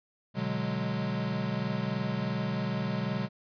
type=chord; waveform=square; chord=G# half-diminished seventh; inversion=first; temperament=equal; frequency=123.47 / 146.83 / 185 / 207.7 Hz; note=B2 / D3 / F#3 / G#3; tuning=0 / 0 / 0 / 0 cents; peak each=-36 / -37 / -35 / -35 dBFS; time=0.34-3.29 s; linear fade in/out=50 ms; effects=resampled to 11025 Hz